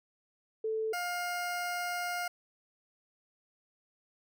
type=tone pair in turn; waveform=sine / 20% pulse; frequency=440 / 708.1 Hz; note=A4 / F5; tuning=0 / +24 cents; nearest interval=minor sixth; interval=824 cents; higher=second; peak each=-30 / -28 dBFS; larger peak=second; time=0.64-0.93 / 0.93-2.28 s; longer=second; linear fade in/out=5 ms; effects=none